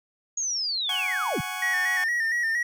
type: linear sweep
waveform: sine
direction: down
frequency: 6720 to 76.6 Hz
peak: -25 dBFS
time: 0.37-1.41 s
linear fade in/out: 5 ms
type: chord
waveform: 20% pulse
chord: F# suspended second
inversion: none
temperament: just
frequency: 740 / 832.5 / 1110 Hz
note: F#5 / G#5 / C#6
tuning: 0 / +4 / +2 cents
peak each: -30 / -31 / -30 dBFS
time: 0.89-2.04 s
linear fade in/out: 2 ms
type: tone with vibrato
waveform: triangle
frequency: 1859 Hz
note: A#6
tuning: 5 cents flat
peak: -21 dBFS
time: 1.62-2.63 s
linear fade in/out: 5 ms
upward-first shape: square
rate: 4.3 Hz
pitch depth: 49 cents each way
effects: none